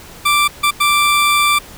20% pulse tone bursts at uneven times, 1174.7 Hz, D6, in tune, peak -6 dBFS, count 3, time 0.25-0.48 / 0.63-0.71 / 0.8-1.59 s, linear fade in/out 10 ms, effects pink hiss -37 dBFS RMS until 1.77 s

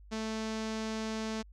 sawtooth tone with low-pass filter, 220 Hz, A3, in tune, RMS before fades -36 dBFS, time 0.11-1.43 s, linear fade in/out 20 ms, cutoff 6000 Hz, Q 1.6, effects added 50 Hz sine -51 dBFS peak until 1.52 s

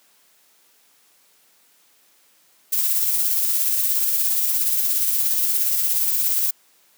violet noise with tremolo, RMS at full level -19 dBFS, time 2.72-6.51 s, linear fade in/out 10 ms, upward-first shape sine, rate 17 Hz, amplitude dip 30%, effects white hiss -58 dBFS RMS until 6.97 s + high-pass 200 Hz 12 dB/octave

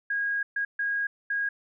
sine tone bursts at uneven times, 1638 Hz, G#6, 24 cents flat, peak -25 dBFS, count 4, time 0.1-0.43 / 0.56-0.65 / 0.79-1.07 / 1.3-1.49 s, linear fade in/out 5 ms, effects none

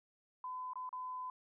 sine tone with dropouts, 1012 Hz, B5, 42 cents sharp, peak -40 dBFS, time 0.44-1.3 s, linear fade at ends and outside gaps 2 ms, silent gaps 0.734-0.756 / 0.892-0.928 s, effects none

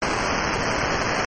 violet noise with sample-and-hold, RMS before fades -23 dBFS, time 0.02-1.25 s, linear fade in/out 2 ms, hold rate 3675 Hz, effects MP3 32 kbps

